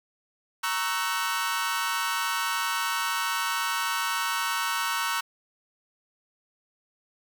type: chord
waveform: sawtooth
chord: F# dominant seventh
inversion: first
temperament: equal with one note detuned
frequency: 932.3 / 1108.7 / 1318.5 / 1509.3 Hz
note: A#5 / C#6 / E6 / F#6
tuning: 0 / 0 / 0 / +34 cents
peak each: -28 dBFS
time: 0.63-5.21 s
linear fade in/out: 10 ms
effects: none